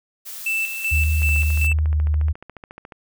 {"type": "noise", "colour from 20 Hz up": "blue", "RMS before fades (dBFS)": -34, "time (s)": [0.25, 1.68], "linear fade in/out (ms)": 20}
{"type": "tone with tremolo", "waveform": "triangle", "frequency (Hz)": 2651, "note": "E7", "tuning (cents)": 9, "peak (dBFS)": -18, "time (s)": [0.46, 1.73], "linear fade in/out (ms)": 5, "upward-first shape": "square", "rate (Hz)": 2.6, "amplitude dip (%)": 60}
{"type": "tone with vibrato", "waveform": "sine", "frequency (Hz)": 76.5, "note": "D#2", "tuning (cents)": -29, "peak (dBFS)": -16, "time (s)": [0.91, 2.33], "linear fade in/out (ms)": 20, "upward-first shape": "square", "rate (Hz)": 1.5, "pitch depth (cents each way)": 15}
{"type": "click train", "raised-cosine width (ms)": 0.5, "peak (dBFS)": -23, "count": 25, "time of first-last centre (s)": [1.22, 2.922], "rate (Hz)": 14.1}
{"effects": []}